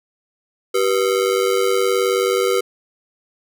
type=ring-modulated tone; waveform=square; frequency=435.6 Hz; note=A4; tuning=17 cents flat; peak=-13 dBFS; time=0.74-2.61 s; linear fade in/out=10 ms; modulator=49.5 Hz; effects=none